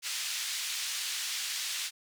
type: band-pass noise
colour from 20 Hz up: white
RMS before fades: -35 dBFS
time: 0.02-1.91 s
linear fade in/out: 50 ms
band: 2200 to 6200 Hz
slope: 12 dB/octave
effects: none